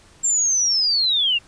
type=linear sweep; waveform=sine; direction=down; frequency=7459 to 2706 Hz; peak=-16 dBFS; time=0.23-1.39 s; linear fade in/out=20 ms; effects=pink hiss -51 dBFS RMS until 1.47 s + resampled to 22050 Hz